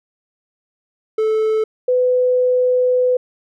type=tone pair in turn; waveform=triangle / sine; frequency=436.7 / 501.6 Hz; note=A4 / B4; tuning=-13 / +27 cents; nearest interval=major second; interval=240 cents; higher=second; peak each=-12 dBFS; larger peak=neither; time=1.18-1.64 / 1.88-3.17 s; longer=second; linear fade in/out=5 ms; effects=none